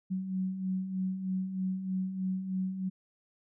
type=beating tone pair; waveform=sine; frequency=185 / 188.2 Hz; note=F#3 / F#3; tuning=0 / +30 cents; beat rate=3.2 Hz; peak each=-39 / -31 dBFS; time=0.1-2.9 s; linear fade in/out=20 ms; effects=none